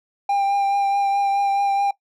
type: tone with vibrato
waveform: triangle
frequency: 797 Hz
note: G5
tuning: 28 cents sharp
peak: -15 dBFS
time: 0.29-1.91 s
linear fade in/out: 5 ms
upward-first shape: triangle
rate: 4.7 Hz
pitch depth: 19 cents each way
effects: noise-tail reverb RT60 0.1 s tail -19 dB re dry